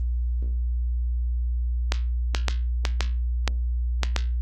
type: clicks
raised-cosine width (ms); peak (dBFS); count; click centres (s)
0.2; -5; 8; 1.921 / 2.348 / 2.483 / 2.852 / 3.007 / 3.477 / 4.033 / 4.163
effects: added 60 Hz sine -22 dBFS peak until 4.41 s + Opus 32 kbps